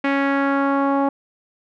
sawtooth tone with low-pass filter sweep, 277.2 Hz, C#4, in tune, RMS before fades -19 dBFS, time 0.04-1.09 s, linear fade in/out 5 ms, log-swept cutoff 2200 to 920 Hz, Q 2.3, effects none

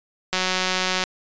click train, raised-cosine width 0.2 ms, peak -5 dBFS, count 132, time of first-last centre 0.33-1.038 s, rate 185 Hz, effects resampled to 16000 Hz

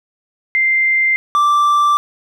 sine / triangle tone pair in turn, 2090 / 1173 Hz, C7 / D6, -2 / -2 cents, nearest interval minor seventh, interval 1000 cents, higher first, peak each -11 / -8 dBFS, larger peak second, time 0.55-1.16 / 1.35-1.97 s, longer second, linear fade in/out 0 ms, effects none

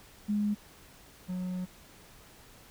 sine / triangle tone pair in turn, 207.7 / 182.42 Hz, G#3 / F#3, 0 / -24 cents, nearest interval major second, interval 224 cents, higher first, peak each -26 / -30 dBFS, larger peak first, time 0.28-0.55 / 1.28-1.66 s, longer second, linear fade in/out 20 ms, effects pink hiss -55 dBFS RMS until 2.7 s

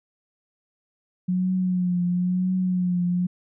sine tone with vibrato, 181 Hz, F#3, 38 cents flat, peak -20 dBFS, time 1.28-3.27 s, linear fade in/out 10 ms, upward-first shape triangle, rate 0.99 Hz, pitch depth 49 cents each way, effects none

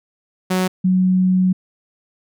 sawtooth / sine tone pair in turn, 185 / 185 Hz, F#3 / F#3, 0 / 0 cents, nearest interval unison, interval 0 cents, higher neither, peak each -12 dBFS, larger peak neither, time 0.5-0.68 / 0.84-1.53 s, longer second, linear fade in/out 10 ms, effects none

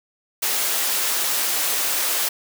white high-pass noise, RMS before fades -22 dBFS, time 0.42-2.29 s, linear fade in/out 10 ms, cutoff 390 Hz, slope 12 dB/octave, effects none

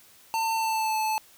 square tone with pitch glide, 898 to 870.9 Hz, A5 to A5, +35 to -18 cents, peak -25 dBFS, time 0.34-1.18 s, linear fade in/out 0 ms, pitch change -53 cents, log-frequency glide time 0.53-0.97 s, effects white hiss -55 dBFS RMS until 1.37 s

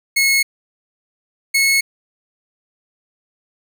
sawtooth tone pair in turn, 2179 / 2188 Hz, C#7 / C#7, -30 / -23 cents, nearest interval unison, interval 7 cents, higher second, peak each -9 dBFS, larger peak neither, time 0.16-0.43 / 1.54-1.81 s, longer neither, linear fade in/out 10 ms, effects none

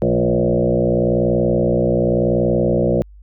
sine tone with frequency modulation, 349.5 Hz, F4, 1 cent sharp, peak -13 dBFS, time 0.02-3.02 s, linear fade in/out 0 ms, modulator 60.9 Hz, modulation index 4.1, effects added 50 Hz sine -39 dBFS peak until 3.22 s

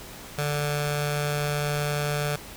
15% pulse tone with notch filter, 146.83 Hz, D3, in tune, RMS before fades -27 dBFS, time 0.38-2.36 s, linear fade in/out 5 ms, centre 300 Hz, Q 0.92, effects pink hiss -42 dBFS RMS until 2.56 s

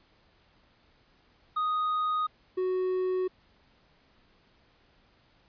triangle tone pair in turn, 1244.5 / 370 Hz, D#6 / F#4, 0 / 0 cents, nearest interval octave + major sixth, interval 2100 cents, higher first, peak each -24 dBFS, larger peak neither, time 1.56-2.27 / 2.57-3.28 s, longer neither, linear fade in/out 10 ms, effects pink hiss -64 dBFS RMS until 5.48 s + resampled to 11025 Hz

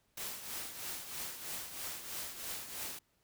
white noise with tremolo, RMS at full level -40 dBFS, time 0.17-2.99 s, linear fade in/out 5 ms, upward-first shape triangle, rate 3.1 Hz, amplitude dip 65%, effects pink hiss -75 dBFS RMS until 3.23 s

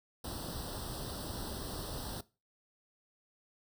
pink noise with comb filter, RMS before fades -41 dBFS, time 0.24-2.21 s, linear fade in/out 5 ms, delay 0.22 ms, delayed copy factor +0.95, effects noise-tail reverb RT60 0.3 s tail -20 dB re dry

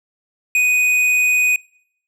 triangle tone with tanh clipping, 2489 Hz, D#7, in tune, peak -14 dBFS, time 0.55-1.56 s, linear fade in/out 2 ms, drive 14 dB, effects noise-tail reverb RT60 0.7 s tail -25 dB re dry

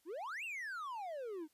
triangle exponential two-way sweep, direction up then down, 293.7 to 2825 to 293.7 Hz, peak -39 dBFS, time 0.05-1.48 s, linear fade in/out 50 ms, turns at 0.44 s, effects white hiss -75 dBFS RMS until 1.53 s + resampled to 32000 Hz

